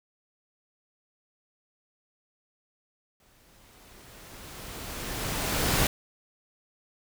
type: noise with exponential growth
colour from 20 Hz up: pink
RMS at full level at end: -23 dBFS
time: 3.2-5.87 s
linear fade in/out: 2 ms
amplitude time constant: 580 ms
effects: none